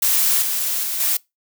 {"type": "noise with level steps", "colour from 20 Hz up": "blue", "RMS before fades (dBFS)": [-17, -22, -24, -19], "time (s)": [0.02, 1.17], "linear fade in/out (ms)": 5, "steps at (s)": [0.42, 0.83, 1], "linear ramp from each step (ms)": 2, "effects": ["noise-tail reverb RT60 0.2 s tail -23 dB re dry"]}